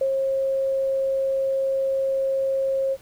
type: tone with ADSR envelope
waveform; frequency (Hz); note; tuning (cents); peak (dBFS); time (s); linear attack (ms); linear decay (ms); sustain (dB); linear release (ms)
sine; 538; C5; +48; -18; 0.01-2.97; 4; 76; -2; 46
effects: pink hiss -52 dBFS RMS until 3.01 s